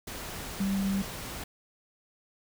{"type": "tone in noise", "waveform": "sine", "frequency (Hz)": 195.4, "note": "G3", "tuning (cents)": -5, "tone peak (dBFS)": -26, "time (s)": [0.6, 1.02], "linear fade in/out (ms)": 5, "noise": "pink", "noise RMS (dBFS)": -39, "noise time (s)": [0.07, 1.44], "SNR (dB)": 10, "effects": []}